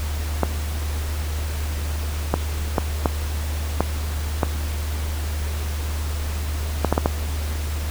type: clicks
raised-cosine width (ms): 1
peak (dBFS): -3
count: 10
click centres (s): 0.433 / 2.34 / 2.782 / 3.058 / 3.806 / 4.432 / 6.847 / 6.926 / 6.979 / 7.059
effects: added 75 Hz sine -23 dBFS peak until 7.9 s + pink hiss -34 dBFS RMS until 7.9 s